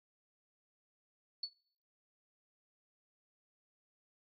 sine tone with exponential decay, 4435 Hz, C#8, in tune, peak -33 dBFS, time 1.43-1.54 s, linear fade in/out 5 ms, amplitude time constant 22 ms, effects noise-tail reverb RT60 0.6 s tail -23 dB re dry + AAC 48 kbps

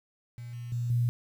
sine tone with level steps, 120 Hz, B2, 49 cents flat, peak -38 / -36 / -28 / -23 dBFS, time 0.38-1.09 s, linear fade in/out 0 ms, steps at 0.53 / 0.72 / 0.9 s, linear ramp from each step 2 ms, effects 9-bit

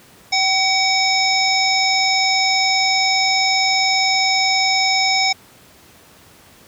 harmonic tone with a mistuned harmonic, 755 Hz, F#5, 35 cents sharp, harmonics 1 / 3 / 5 / 7 / 9, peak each -20 / -19 / -24 / -18 / -28 dBFS, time 0.32-5.33 s, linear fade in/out 10 ms, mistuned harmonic 1, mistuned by +24 cents, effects pink hiss -47 dBFS RMS until 6.67 s + high-pass 80 Hz 12 dB/octave

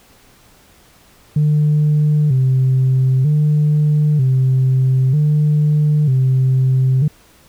sine tone with vibrato, 140.2 Hz, C#3, 20 cents sharp, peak -9 dBFS, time 1.36-7.08 s, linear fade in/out 5 ms, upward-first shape square, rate 0.53 Hz, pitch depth 120 cents each way, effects tanh soft clip ceiling -8 dBFS + pink hiss -49 dBFS RMS until 7.48 s

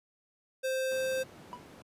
square tone, 523.3 Hz, C5, in tune, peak -30 dBFS, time 0.63-1.24 s, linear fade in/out 20 ms
brown noise, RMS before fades -42 dBFS, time 0.91-1.82 s, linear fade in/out 2 ms
triangle tone with exponential decay, 982 Hz, B5, 10 cents flat, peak -33 dBFS, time 1.53-1.63 s, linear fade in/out 0 ms, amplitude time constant 21 ms
effects high-pass 200 Hz 12 dB/octave + resampled to 32000 Hz

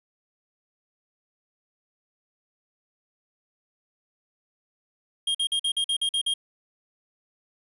square tone bursts, 3229 Hz, G#7, 49 cents flat, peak -23 dBFS, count 9, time 5.27-6.339 s, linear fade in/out 5 ms, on 77 ms, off 47 ms, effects resampled to 24000 Hz + 10-bit

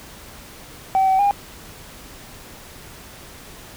sine tone with pitch steps, 767 / 762 / 808 Hz, G5 / G5 / G#5, -38 / -49 / -48 cents, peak -12 dBFS, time 0.95-1.31 s, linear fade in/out 0 ms, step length 120 ms, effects tanh soft clip ceiling -11 dBFS + pink hiss -41 dBFS RMS until 3.76 s

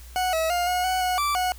40% pulse tone with pitch steps, 737 / 645 / 706 / 724 / 743 / 732 / 1166 / 733 Hz, F#5 / E5 / F5 / F#5 / F#5 / F#5 / D6 / F#5, -7 / -38 / +19 / -38 / +7 / -19 / -13 / -16 cents, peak -21 dBFS, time 0.16-1.52 s, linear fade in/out 0 ms, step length 170 ms, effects added 60 Hz sine -41 dBFS peak until 1.58 s + white hiss -50 dBFS RMS until 1.58 s

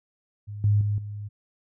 sine tone with level steps, 103.5 Hz, G#2, 5 cents flat, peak -33 / -17 / -22 / -32 dBFS, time 0.47-1.29 s, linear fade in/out 20 ms, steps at 0.64 / 0.81 / 0.98 s, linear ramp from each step 2 ms, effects none

